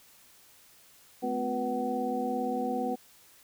sine tone cluster, 217.4 / 255 / 361.8 / 489.2 / 752 Hz, A3 / C4 / F#4 / B4 / F#5, -21 / -44 / -39 / -16 / +28 cents, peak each -37 / -33 / -40 / -34 / -33 dBFS, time 1.22-2.96 s, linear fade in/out 20 ms, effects white hiss -58 dBFS RMS until 3.43 s

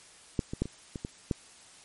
clicks, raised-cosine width 3 ms, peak -13 / -21 / -14 / -25 / -23 / -21 / -14 dBFS, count 7, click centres 0.392 / 0.535 / 0.62 / 0.656 / 0.958 / 1.049 / 1.312 s, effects white hiss -54 dBFS RMS until 1.84 s + MP3 48 kbps

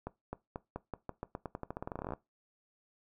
accelerating click train, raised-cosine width 1 ms, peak -24 dBFS, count 25, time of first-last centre 0.07-2.136 s, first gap 260 ms, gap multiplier 0.88, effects noise-tail reverb RT60 0.2 s tail -19 dB re dry

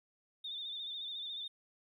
triangle tone with vibrato, 3600 Hz, A7, 39 cents sharp, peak -36 dBFS, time 0.44-1.48 s, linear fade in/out 10 ms, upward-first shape sine, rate 14 Hz, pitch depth 60 cents each way, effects tanh soft clip ceiling -38 dBFS

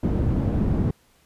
white low-pass noise, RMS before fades -22 dBFS, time 0.03-0.91 s, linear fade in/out 5 ms, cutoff 190 Hz, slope 12 dB/octave, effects pink hiss -60 dBFS RMS until 1.25 s + resampled to 32000 Hz

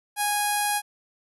sawtooth tone with low-pass filter, 827 Hz, G#5, 8 cents flat, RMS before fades -25 dBFS, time 0.16-0.82 s, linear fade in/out 50 ms, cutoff 11000 Hz, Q 5.6, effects none

